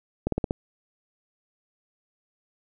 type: slowing click train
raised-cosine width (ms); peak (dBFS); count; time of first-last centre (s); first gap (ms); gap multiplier
2; -11; 5; 0.27-0.509; 53; 1.08
effects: none